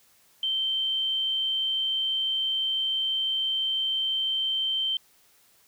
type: tone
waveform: sine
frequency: 3117 Hz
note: G7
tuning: 11 cents flat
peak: -24 dBFS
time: 0.43-4.97 s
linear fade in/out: 2 ms
effects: white hiss -61 dBFS RMS until 5.67 s